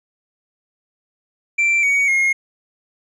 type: tone with pitch steps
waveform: triangle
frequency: 2349 / 2246 / 2147 Hz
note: D7 / C#7 / C7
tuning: 0 / +22 / +44 cents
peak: -12 dBFS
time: 1.58-2.33 s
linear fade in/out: 10 ms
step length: 250 ms
effects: resampled to 24000 Hz